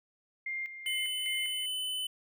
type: tone with tremolo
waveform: sine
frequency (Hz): 2111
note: C7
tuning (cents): +15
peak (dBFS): -33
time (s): 0.46-1.66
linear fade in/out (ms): 5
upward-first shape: square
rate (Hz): 2.5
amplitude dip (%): 65
type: tone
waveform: square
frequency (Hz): 3018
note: F#7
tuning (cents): +34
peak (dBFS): -33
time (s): 0.86-2.07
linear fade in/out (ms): 5
effects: none